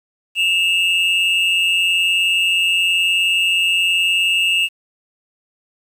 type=tone pair together; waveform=triangle; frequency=2649 / 2830 Hz; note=E7 / F7; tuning=+8 / +22 cents; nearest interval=minor second; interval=114 cents; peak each=-15 dBFS; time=0.35-4.69 s; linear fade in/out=50 ms; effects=8-bit

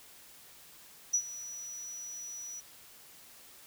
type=tone with ADSR envelope; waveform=sine; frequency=5880 Hz; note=F#8; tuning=12 cents flat; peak=-23 dBFS; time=1.13-2.61 s; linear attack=13 ms; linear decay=71 ms; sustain=-17 dB; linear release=21 ms; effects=white hiss -55 dBFS RMS until 3.66 s

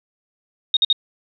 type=tone bursts; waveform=sine; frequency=3716 Hz; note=A#7; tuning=6 cents flat; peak=-12 dBFS; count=3; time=0.74-0.928 s; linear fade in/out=2 ms; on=28 ms; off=52 ms; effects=none

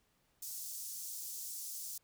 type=high-pass noise; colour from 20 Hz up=pink; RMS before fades=-44 dBFS; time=0.42-1.98 s; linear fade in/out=5 ms; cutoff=5800 Hz; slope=24 dB/octave; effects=pink hiss -75 dBFS RMS until 2.03 s

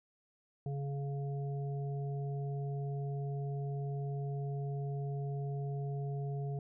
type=harmonic tone; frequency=140.1 Hz; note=C#3; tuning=19 cents sharp; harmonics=1 / 3 / 5; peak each=-35 / -45 / -49 dBFS; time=0.66-6.59 s; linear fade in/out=2 ms; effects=none

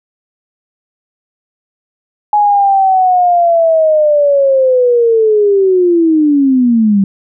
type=linear sweep; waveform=sine; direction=down; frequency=840 to 191.6 Hz; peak=-6 dBFS; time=2.33-7.04 s; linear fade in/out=2 ms; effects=none

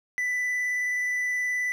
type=tone with vibrato; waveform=triangle; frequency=1987 Hz; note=B6; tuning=10 cents sharp; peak=-23 dBFS; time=0.18-1.72 s; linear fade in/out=0 ms; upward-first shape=sine; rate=19 Hz; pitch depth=10 cents each way; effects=none

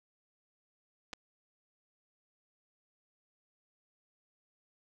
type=clicks; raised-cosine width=0.2 ms; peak=-24 dBFS; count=2; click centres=1.131 / 1.135 s; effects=none

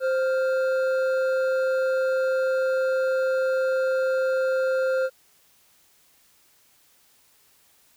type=tone pair together; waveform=triangle; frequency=523.2 / 1396.9 Hz; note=C5 / F6; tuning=0 / 0 cents; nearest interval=octave + perfect fourth; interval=1700 cents; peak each=-19 / -29 dBFS; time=0-5.1 s; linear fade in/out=50 ms; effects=white hiss -60 dBFS RMS until 7.96 s

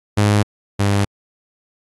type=tone pair in turn; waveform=sawtooth; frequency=103.83 / 100.47 Hz; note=G#2 / G2; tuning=0 / +43 cents; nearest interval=minor second; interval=57 cents; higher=first; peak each=-8 / -10 dBFS; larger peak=first; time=0.17-0.43 / 0.79-1.05 s; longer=neither; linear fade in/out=10 ms; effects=AAC 32 kbps

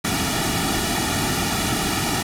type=noise with comb filter; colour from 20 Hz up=pink; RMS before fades=-22 dBFS; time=0.04-2.23 s; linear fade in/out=10 ms; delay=1.9 ms; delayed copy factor=-0.8; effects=low-pass 12000 Hz 12 dB/octave

